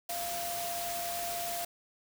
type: tone in noise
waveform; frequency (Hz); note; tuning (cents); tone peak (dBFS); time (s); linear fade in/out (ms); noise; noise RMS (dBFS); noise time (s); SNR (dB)
sine; 693; F5; -14; -36; 0.09-1.65; 5; white; -38; 0.09-1.65; -1
effects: none